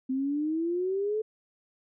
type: exponential sweep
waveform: sine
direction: up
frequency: 257.2 to 440 Hz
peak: -26 dBFS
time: 0.09-1.22 s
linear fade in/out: 10 ms
effects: none